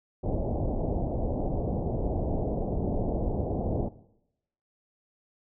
pink low-pass noise, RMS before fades -29 dBFS, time 0.23-3.89 s, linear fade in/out 10 ms, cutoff 750 Hz, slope 48 dB/octave, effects noise-tail reverb RT60 0.8 s tail -17 dB re dry

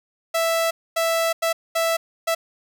sawtooth tone bursts at uneven times, 660 Hz, E5, 2 cents sharp, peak -15 dBFS, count 5, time 0.34-0.71 / 0.96-1.33 / 1.42-1.53 / 1.75-1.97 / 2.27-2.35 s, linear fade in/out 10 ms, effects none

